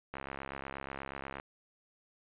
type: click train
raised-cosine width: 0.5 ms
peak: -25 dBFS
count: 87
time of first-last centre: 0.14-1.399 s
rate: 68.3 Hz
effects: resampled to 8000 Hz